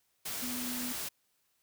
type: tone in noise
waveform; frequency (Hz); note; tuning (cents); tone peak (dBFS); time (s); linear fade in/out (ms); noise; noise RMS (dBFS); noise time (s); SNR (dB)
sine; 246.9; B3; 0; -38; 0.42-0.93; 10; white; -38; 0.25-1.09; -3
effects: white hiss -75 dBFS RMS until 1.62 s